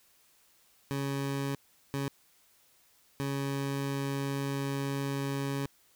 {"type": "tone bursts at uneven times", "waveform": "20% pulse", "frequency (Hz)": 138.59, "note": "C#3", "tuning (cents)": 0, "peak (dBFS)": -26, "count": 3, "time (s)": [[0.91, 1.55], [1.94, 2.08], [3.2, 5.66]], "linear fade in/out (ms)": 0, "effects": ["white hiss -65 dBFS RMS until 5.95 s"]}